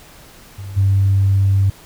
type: tone with level steps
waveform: sine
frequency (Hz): 97.8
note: G2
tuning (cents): -4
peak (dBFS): -27 / -10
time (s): 0.58-1.7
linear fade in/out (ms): 5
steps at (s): 0.76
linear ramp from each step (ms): 20
effects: tanh soft clip ceiling -6 dBFS + pink hiss -43 dBFS RMS until 1.85 s